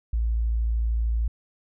sine tone, 56.6 Hz, A1, 50 cents sharp, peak -21 dBFS, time 0.13-1.28 s, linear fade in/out 5 ms, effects none

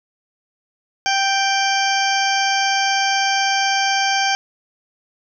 harmonic tone, 784 Hz, G5, in tune, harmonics 1 / 2 / 3 / 4 / 6 / 7 / 8, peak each -19 / -22 / -24 / -25 / -27 / -27 / -28 dBFS, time 1.06-4.35 s, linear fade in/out 0 ms, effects none

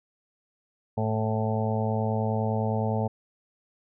harmonic tone, 109.7 Hz, A2, 5 cents flat, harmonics 1 / 2 / 4 / 5 / 6 / 7 / 8, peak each -27 / -30 / -33 / -34 / -35 / -35 / -36 dBFS, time 0.97-3.08 s, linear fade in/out 10 ms, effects none

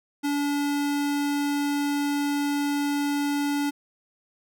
square tone, 287.5 Hz, D4, 37 cents flat, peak -24 dBFS, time 0.23-3.71 s, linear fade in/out 20 ms, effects none

